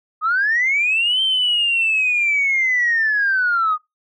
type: linear two-way sweep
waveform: sine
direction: up then down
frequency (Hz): 1221 to 3136 to 1221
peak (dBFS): -14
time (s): 0.21-3.78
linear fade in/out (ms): 50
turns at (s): 1.22
effects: noise-tail reverb RT60 0.2 s tail -25 dB re dry + tanh soft clip ceiling -10 dBFS